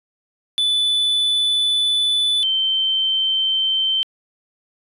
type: tone pair in turn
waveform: triangle / sine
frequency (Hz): 3486 / 3106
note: A7 / G7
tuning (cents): -17 / -17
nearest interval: major second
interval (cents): 200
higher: first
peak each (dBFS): -14 / -16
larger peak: first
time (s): 0.58-2.43 / 2.43-4.03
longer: first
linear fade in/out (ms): 0
effects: resampled to 32000 Hz